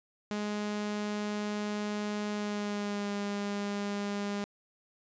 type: tone with pitch glide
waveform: sawtooth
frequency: 208.5 to 203 Hz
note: G#3 to G#3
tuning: +7 to -39 cents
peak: -28 dBFS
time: 0.31-4.44 s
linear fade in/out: 0 ms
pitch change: -46 cents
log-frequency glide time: 2.32-3.12 s
effects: resampled to 16000 Hz